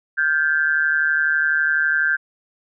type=tone with amplitude modulation; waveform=sine; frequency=1568 Hz; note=G6; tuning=in tune; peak=-12 dBFS; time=0.17-2.17 s; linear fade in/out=20 ms; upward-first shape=sine; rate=152 Hz; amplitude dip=85%; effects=none